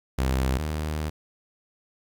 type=tone pair in turn; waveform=sawtooth; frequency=65.41 / 76.83 Hz; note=C2 / D#2; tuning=0 / -21 cents; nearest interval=minor third; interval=279 cents; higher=second; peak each=-18 / -23 dBFS; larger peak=first; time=0.18-0.58 / 0.58-1.1 s; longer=second; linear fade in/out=10 ms; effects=10-bit

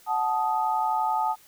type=chord; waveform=sine; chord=D# diminished; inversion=first; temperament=equal with one note detuned; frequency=740 / 871.4 / 1244.5 Hz; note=F#5 / A5 / D#6; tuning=0 / -17 / 0 cents; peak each=-29 / -24 / -30 dBFS; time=0.06-1.36 s; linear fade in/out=50 ms; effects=white hiss -55 dBFS RMS until 1.47 s

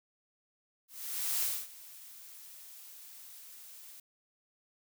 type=noise with ADSR envelope; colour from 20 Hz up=blue; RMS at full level=-31 dBFS; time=0.88-4 s; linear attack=540 ms; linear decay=250 ms; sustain=-20 dB; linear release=3 ms; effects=none

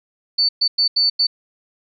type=tone bursts at uneven times; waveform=sine; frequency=4500 Hz; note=C#8; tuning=25 cents sharp; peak=-13 dBFS; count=5; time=0.38-0.49 / 0.61-0.68 / 0.78-0.88 / 0.96-1.1 / 1.19-1.27 s; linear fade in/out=10 ms; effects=none

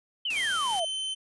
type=exponential sweep; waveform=sine; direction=down; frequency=3142 to 622.3 Hz; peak=-27 dBFS; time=0.25-0.85 s; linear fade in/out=5 ms
type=noise; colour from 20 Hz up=white; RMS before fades=-39 dBFS; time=0.3-0.8 s; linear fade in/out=5 ms
type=tone with pitch glide; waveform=45% pulse; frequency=3158 to 3075 Hz; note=G7 to G7; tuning=+12 to -34 cents; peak=-30 dBFS; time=0.35-1.15 s; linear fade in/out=20 ms; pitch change=-46 cents; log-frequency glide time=0.48-0.63 s
effects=resampled to 24000 Hz

